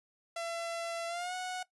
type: tone with pitch glide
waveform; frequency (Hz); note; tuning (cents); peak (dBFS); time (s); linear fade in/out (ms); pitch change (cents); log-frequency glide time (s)
sawtooth; 674 to 735; E5 to F#5; +38 to -12; -32; 0.36-1.63; 5; +150; 1.07-1.34
effects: noise-tail reverb RT60 0.1 s tail -17 dB re dry + resampled to 24000 Hz